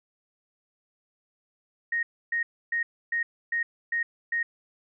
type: tone bursts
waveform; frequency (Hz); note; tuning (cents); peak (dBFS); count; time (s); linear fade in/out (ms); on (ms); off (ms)
sine; 1864.7; A#6; 0; -24; 7; 1.92-4.43; 5; 110; 290
effects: none